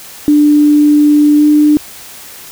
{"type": "tone with pitch glide", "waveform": "sine", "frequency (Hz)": [295.9, 298.8], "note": ["D4", "D4"], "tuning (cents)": [13, 30], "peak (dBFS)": -4, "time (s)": [0.28, 1.77], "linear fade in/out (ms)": 0, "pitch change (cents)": 17, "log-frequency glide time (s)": [1.36, 1.44], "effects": ["white hiss -32 dBFS RMS until 2.51 s"]}